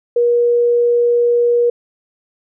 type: tone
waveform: sine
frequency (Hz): 477.9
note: A#4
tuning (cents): +43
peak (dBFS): -10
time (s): 0.16-1.7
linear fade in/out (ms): 5
effects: none